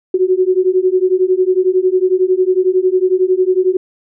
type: beating tone pair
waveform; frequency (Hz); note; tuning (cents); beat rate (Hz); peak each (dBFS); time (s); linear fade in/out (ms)
sine; 365.1 / 376.1; F#4 / F#4; -23 / +28; 11; -13; 0.14-3.77; 5
effects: none